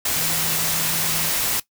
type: tone in noise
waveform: sine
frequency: 161.6 Hz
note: E3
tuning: 34 cents flat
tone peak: -33 dBFS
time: 0.16-1.3 s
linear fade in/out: 5 ms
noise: white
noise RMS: -22 dBFS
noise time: 0.05-1.6 s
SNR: -14 dB
effects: noise-tail reverb RT60 0.1 s tail -17 dB re dry